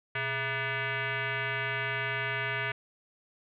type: tone with frequency modulation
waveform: sine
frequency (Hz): 123.3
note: B2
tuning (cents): -2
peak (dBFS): -29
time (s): 0.15-2.72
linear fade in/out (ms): 5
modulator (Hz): 539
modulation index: 4.5
effects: none